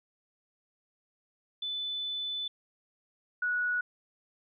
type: tone pair in turn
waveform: sine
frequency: 3500 / 1465.6 Hz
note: A7 / F#6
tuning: -10 / -17 cents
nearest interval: octave + minor third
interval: 1507 cents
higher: first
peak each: -32 / -27 dBFS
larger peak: second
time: 1.62-2.48 / 3.42-3.81 s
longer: first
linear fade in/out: 5 ms
effects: none